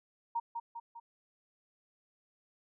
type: tone with echo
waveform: sine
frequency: 932.3 Hz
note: A#5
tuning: in tune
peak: -30 dBFS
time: 0.35-0.4 s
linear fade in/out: 10 ms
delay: 200 ms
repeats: 3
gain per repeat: -5 dB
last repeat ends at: 1 s
effects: none